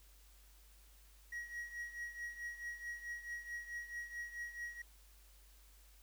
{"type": "tone with tremolo", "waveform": "triangle", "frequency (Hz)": 1903, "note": "A#6", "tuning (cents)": 35, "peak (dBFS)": -38, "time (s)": [1.32, 4.82], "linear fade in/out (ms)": 5, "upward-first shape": "triangle", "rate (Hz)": 4.6, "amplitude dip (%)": 80, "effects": ["added 50 Hz sine -61 dBFS peak until 6.02 s", "white hiss -67 dBFS RMS until 6.02 s"]}